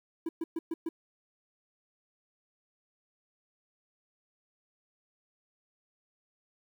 triangle tone bursts, 329.2 Hz, E4, 2 cents flat, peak -28 dBFS, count 5, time 0.26-0.89 s, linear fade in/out 5 ms, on 30 ms, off 120 ms, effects 10-bit

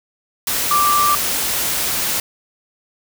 sine tone in noise, 1174.7 Hz, D6, in tune, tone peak -13 dBFS, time 0.71-1.15 s, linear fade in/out 2 ms, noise white, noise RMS -20 dBFS, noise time 0.47-2.2 s, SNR +4 dB, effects none

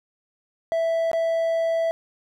triangle tone with dropouts, 659.3 Hz, E5, in tune, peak -18 dBFS, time 0.72-1.91 s, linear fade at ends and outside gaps 0 ms, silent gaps 1.115-1.132 s, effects none

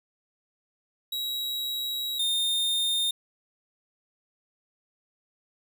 45% pulse tone pair in turn, 3858 / 3645 Hz, B7 / A#7, -41 / -40 cents, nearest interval minor second, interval 99 cents, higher first, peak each -29 / -24 dBFS, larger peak second, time 1.12-2.19 / 2.19-3.11 s, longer first, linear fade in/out 5 ms, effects none

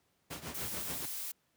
pink noise with tremolo, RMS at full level -40 dBFS, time 0.3-1.06 s, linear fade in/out 10 ms, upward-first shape triangle, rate 6.9 Hz, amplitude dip 80%
blue noise, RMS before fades -40 dBFS, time 0.54-1.32 s, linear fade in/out 10 ms
effects pink hiss -75 dBFS RMS until 1.56 s + high-pass 80 Hz 12 dB/octave

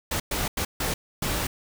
pink noise bursts at uneven times, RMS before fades -27 dBFS, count 5, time 0.11-0.2 / 0.31-0.48 / 0.57-0.65 / 0.8-0.94 / 1.22-1.47 s, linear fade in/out 5 ms, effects none

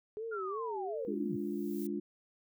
sine tone with vibrato, 415.3 Hz, G#4, in tune, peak -37 dBFS, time 0.17-1.05 s, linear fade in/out 0 ms, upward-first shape sine, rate 2.7 Hz, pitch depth 170 cents each way
sine linear sweep, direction down, 1430 to 102.5 Hz, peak -38 dBFS, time 0.31-1.37 s, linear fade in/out 20 ms
violet noise with exponential growth, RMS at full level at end -48 dBFS, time 0.95-1.87 s, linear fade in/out 5 ms, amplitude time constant 200 ms
sine chord, D diminished, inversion second, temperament equal with one note detuned, 207.7 / 291.8 / 349.2 Hz, Ab3 / D4 / F4, 0 / -11 / 0 cents, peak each -38 dBFS, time 1.07-2 s, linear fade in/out 10 ms
effects none

